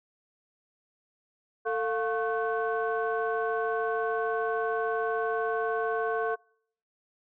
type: tone cluster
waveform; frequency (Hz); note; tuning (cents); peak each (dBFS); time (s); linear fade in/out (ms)
sine; 446.7 / 703 / 1097 / 1517; A4 / F5 / C#6 / F#6; +26 / +11 / -18 / +43; -28 / -32 / -34 / -34; 1.65-6.36; 20
effects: noise-tail reverb RT60 0.6 s tail -26 dB re dry + tanh soft clip ceiling -18 dBFS